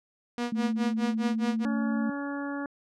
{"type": "tone with tremolo", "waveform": "sawtooth", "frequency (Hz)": 240, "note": "B3", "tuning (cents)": -49, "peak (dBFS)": -23, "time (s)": [0.38, 1.65], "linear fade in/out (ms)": 0, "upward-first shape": "sine", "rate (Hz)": 4.8, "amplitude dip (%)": 100}
{"type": "tone with pitch glide", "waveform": "sine", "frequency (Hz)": [221.9, 223.8], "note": ["A3", "A3"], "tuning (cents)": [15, 30], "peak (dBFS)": -26, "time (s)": [0.52, 2.1], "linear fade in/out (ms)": 5, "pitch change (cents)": 15, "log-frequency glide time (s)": [1.14, 1.71]}
{"type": "harmonic tone", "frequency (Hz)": 282.9, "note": "C#4", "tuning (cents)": 35, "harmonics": [1, 2, 3, 4, 5, 6], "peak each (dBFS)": [-32, -40, -42, -43, -42, -42], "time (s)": [1.65, 2.66], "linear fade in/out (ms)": 2}
{"effects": ["low-pass 6000 Hz 12 dB/octave"]}